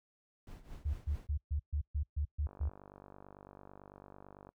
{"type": "noise with tremolo", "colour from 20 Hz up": "brown", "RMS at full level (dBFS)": -47, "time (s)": [0.47, 1.27], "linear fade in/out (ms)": 2, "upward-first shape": "triangle", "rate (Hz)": 4.7, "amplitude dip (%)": 85}
{"type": "tone bursts", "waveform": "sine", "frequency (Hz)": 73.42, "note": "D2", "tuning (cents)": 0, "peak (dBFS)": -31, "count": 9, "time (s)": [0.85, 2.691], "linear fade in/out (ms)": 10, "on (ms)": 89, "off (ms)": 130}
{"type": "click train", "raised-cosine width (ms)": 1, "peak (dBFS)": -38, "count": 100, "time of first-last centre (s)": [2.47, 4.49], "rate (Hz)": 49}
{"effects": ["noise-tail reverb RT60 0.1 s tail -24 dB re dry"]}